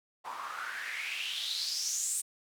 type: noise with band-pass filter sweep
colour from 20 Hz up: white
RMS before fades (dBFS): -36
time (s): 0.24-2.22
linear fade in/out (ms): 20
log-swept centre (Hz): 900 to 8800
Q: 5.7
effects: none